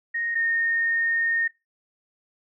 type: tone pair in turn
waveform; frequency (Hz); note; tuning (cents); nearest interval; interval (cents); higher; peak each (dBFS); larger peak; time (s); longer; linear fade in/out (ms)
sine; 1862 / 1839.6; A#6 / A#6; -2 / -23; unison; 21; first; -25 / -21; second; 0.14-0.35 / 0.35-1.48; second; 10
effects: noise-tail reverb RT60 0.2 s tail -17 dB re dry